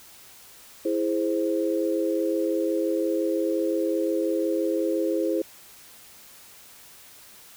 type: chord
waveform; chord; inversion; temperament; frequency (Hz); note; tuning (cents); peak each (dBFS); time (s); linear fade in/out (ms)
sine; E augmented; none; equal; 329.6 / 415.3 / 523.3; E4 / G#4 / B#4; 0 / 0 / 0; -25 / -28 / -27; 0.85-5.42; 5
effects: white hiss -49 dBFS RMS until 7.56 s